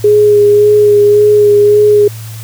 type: tone with vibrato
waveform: sine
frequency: 415.3 Hz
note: G#4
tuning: in tune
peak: -3 dBFS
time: 0.04-2.08 s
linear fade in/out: 5 ms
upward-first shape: sine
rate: 1.8 Hz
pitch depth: 17 cents each way
effects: added 111 Hz sine -23 dBFS peak until 2.43 s + white hiss -33 dBFS RMS until 2.43 s